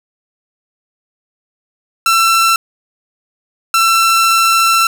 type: tone bursts at uneven times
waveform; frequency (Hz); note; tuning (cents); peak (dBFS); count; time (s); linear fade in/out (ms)
sawtooth; 1343; E6; +32; -5; 2; 2.06-2.56 / 3.74-4.87; 2
effects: none